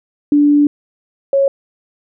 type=tone pair in turn; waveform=sine; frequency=291.6 / 550.5 Hz; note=D4 / C#5; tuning=-12 / -12 cents; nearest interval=major seventh; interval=1100 cents; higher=second; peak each=-7 / -9 dBFS; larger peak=first; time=0.32-0.67 / 1.33-1.48 s; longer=first; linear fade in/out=2 ms; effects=none